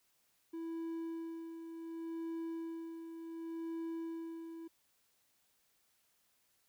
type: tone with tremolo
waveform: triangle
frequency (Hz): 329.6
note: E4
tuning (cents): 0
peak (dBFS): -36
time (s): 0.53-4.68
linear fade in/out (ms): 10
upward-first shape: sine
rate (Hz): 0.68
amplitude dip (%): 55
effects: white hiss -75 dBFS RMS until 6.68 s